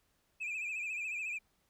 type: tone with vibrato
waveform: sine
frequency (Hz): 2489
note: D#7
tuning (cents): 0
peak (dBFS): -33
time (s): 0.4-1.39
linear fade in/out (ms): 20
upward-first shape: sine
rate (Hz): 14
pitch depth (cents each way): 87
effects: tanh soft clip ceiling -35 dBFS + pink hiss -75 dBFS RMS until 1.69 s